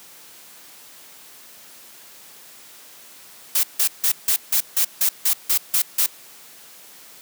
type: noise bursts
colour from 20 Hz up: blue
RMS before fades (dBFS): -18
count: 11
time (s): 3.55-6.063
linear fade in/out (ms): 5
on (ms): 83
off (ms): 160
effects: white hiss -45 dBFS RMS until 7.21 s + high-pass 150 Hz 12 dB/octave